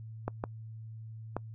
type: clicks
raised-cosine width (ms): 1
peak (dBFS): -18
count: 3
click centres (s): 0.28 / 0.439 / 1.366
effects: noise-tail reverb RT60 0.1 s tail -26 dB re dry + added 111 Hz sine -42 dBFS peak until 1.54 s